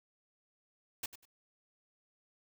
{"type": "noise with echo", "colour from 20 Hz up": "white", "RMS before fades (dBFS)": -38, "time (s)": [1.03, 1.06], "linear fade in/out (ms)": 5, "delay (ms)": 97, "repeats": 2, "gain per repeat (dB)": -13, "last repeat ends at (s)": 1.254, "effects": []}